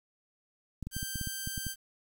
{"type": "clicks", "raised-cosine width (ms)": 5, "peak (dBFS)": -25, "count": 10, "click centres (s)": [0.827, 0.87, 0.966, 1.029, 1.157, 1.213, 1.273, 1.474, 1.578, 1.667]}
{"type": "tone", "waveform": "5% pulse", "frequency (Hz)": 1568, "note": "G6", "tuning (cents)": 0, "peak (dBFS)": -25, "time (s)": [0.91, 1.76], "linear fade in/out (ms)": 50}
{"effects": ["9-bit"]}